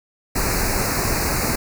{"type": "band-stop noise", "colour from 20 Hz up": "pink", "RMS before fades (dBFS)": -21, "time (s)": [0.35, 1.56], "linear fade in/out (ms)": 10, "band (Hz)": [2600, 4100], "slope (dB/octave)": 96, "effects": []}